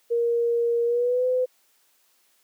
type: tone with pitch glide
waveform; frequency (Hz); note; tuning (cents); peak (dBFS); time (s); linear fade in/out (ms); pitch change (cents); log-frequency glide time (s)
sine; 470 to 506.7; A#4 to B4; +14 to +44; -19; 0.1-1.46; 20; +130; 0.85-1.26
effects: white hiss -64 dBFS RMS until 2.43 s + high-pass 300 Hz 12 dB/octave